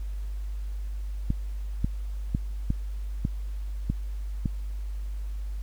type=clicks; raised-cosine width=5 ms; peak=-13 dBFS; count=7; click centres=1.304 / 1.845 / 2.349 / 2.704 / 3.251 / 3.9 / 4.458 s; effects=added 50 Hz sine -30 dBFS peak until 5.62 s + pink hiss -57 dBFS RMS until 5.62 s